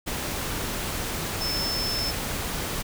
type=tone in noise; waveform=sine; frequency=5274 Hz; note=E8; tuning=in tune; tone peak=-27 dBFS; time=1.4-2.12 s; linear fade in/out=20 ms; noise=pink; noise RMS=-30 dBFS; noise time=0.06-2.83 s; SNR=0 dB; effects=none